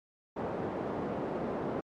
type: band-pass noise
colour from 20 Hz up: pink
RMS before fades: -35 dBFS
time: 0.36-1.81 s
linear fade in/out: 10 ms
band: 220 to 710 Hz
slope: 12 dB/octave
effects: MP3 64 kbps